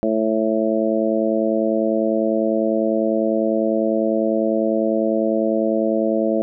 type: harmonic tone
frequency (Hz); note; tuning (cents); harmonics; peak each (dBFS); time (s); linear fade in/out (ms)
110; A2; 0; 2 / 3 / 4 / 5 / 6; -22 / -22 / -26 / -22 / -23; 0.03-6.42; 0
effects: none